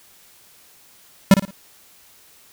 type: tone with echo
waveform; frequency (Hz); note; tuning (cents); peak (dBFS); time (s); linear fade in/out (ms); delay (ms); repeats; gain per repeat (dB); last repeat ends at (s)
square; 194.7; G3; -12; -6; 1.31-1.34; 2; 56; 3; -10; 1.508
effects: white hiss -51 dBFS RMS until 2.52 s